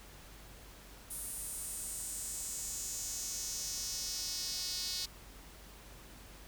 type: tone with high-pass filter sweep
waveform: sawtooth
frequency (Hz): 367.1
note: F#4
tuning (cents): -14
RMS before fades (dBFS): -40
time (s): 1.1-5.06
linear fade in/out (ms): 10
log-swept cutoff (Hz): 10000 to 4500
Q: 3.3
effects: added 49 Hz sine -55 dBFS peak until 6.47 s + pink hiss -55 dBFS RMS until 6.47 s